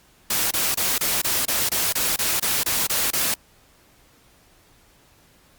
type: noise bursts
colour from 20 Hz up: white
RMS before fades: -22 dBFS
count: 13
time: 0.3-3.342 s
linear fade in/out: 5 ms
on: 210 ms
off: 26 ms
effects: pink hiss -56 dBFS RMS until 5.58 s + Opus 48 kbps